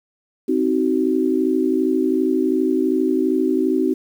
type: chord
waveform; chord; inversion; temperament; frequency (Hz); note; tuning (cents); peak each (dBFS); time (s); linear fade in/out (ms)
sine; C diminished; none; just; 261.6 / 314 / 376.7; C4 / Eb4 / Gb4; 0 / +16 / +31; -20; 0.48-3.94; 10
effects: 8-bit